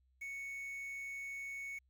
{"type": "tone with quantisation", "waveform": "triangle", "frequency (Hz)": 2217, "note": "C#7", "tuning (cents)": 0, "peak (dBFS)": -40, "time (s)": [0.21, 1.79], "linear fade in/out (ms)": 10, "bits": 10, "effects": ["added 64 Hz sine -70 dBFS peak until 1.89 s"]}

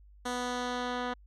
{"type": "tone with low-pass filter sweep", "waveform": "10% pulse", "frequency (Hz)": 246.9, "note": "B3", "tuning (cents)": 0, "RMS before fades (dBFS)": -34, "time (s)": [0.25, 1.14], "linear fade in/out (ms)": 10, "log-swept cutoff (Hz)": [8900, 2800], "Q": 1, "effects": ["added 50 Hz sine -53 dBFS peak until 1.26 s"]}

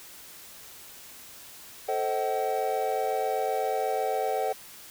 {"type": "chord", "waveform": "triangle", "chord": "A diminished seventh", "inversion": "none", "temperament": "just", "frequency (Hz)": [440, 528, 633.6, 760.3], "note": ["A4", "C5", "Eb5", "Gb5"], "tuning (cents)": [0, 16, 31, 47], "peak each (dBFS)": [-29, -30, -32, -27], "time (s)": [1.88, 4.53], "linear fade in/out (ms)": 10, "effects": ["white hiss -47 dBFS RMS until 4.9 s"]}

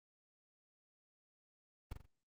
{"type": "noise with echo", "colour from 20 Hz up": "brown", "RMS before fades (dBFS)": -41, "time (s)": [1.91, 1.93], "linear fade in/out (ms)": 5, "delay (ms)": 43, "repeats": 3, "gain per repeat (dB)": -7, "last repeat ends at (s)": 2.059, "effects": ["Opus 24 kbps"]}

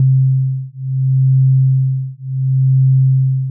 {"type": "beating tone pair", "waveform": "sine", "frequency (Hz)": [131.8, 132.49], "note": ["C3", "C3"], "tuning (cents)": [13, 22], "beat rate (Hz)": 0.69, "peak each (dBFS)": -13, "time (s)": [0, 3.5], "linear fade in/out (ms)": 2, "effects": []}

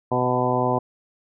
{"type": "harmonic tone with a mistuned harmonic", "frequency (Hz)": 125.4, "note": "B2", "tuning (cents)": 27, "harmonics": [1, 2, 3, 4, 5, 6, 7, 8], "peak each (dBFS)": [-27, -27, -27, -27, -27, -27, -27, -27], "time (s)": [0.11, 0.79], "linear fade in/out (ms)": 10, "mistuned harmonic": 6, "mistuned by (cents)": -22, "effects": []}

